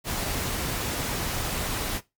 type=noise; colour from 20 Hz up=pink; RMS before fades=-29 dBFS; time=0.04-2.01 s; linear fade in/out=50 ms; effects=noise-tail reverb RT60 0.2 s tail -18 dB re dry + MP3 96 kbps